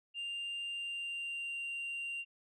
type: tone with pitch glide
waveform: sine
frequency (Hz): 2794 to 2773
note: F7 to F7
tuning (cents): 0 to -13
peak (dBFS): -35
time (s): 0.14-2.25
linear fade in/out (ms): 50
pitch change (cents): -13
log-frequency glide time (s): 0.65-1.6
effects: tanh soft clip ceiling -36 dBFS